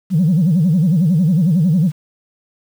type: tone with vibrato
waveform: sine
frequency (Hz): 169.8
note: F3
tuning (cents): -48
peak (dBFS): -9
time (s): 0.1-1.92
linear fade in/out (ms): 50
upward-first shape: sine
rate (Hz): 11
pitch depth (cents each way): 230
effects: tanh soft clip ceiling -7 dBFS + 7-bit